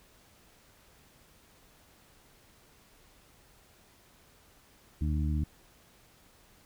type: harmonic tone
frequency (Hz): 75.7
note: D#2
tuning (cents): -47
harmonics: 1 / 2 / 3 / 4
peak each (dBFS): -28 / -34 / -38 / -40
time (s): 5.01-5.44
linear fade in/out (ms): 5
effects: pink hiss -61 dBFS RMS until 6.65 s